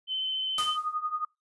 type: tone with vibrato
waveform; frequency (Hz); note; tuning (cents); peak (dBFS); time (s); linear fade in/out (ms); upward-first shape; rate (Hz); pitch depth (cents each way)
sine; 3065; G7; -40; -28; 0.07-0.78; 50; sine; 14; 10
type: tone with tremolo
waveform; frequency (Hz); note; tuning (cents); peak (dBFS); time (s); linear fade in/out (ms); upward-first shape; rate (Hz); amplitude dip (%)
sine; 1236; D#6; -12; -25; 0.58-1.25; 5; triangle; 11; 90
type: noise with exponential decay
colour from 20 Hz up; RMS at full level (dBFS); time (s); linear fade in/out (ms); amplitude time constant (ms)
white; -32; 0.58-0.94; 1; 77
effects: noise-tail reverb RT60 0.2 s tail -25 dB re dry + resampled to 24000 Hz